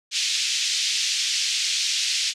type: band-pass noise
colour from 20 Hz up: white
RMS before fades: -24 dBFS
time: 0.11-2.34 s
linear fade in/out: 50 ms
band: 2500 to 6200 Hz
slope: 24 dB/octave
effects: low-pass 11000 Hz 12 dB/octave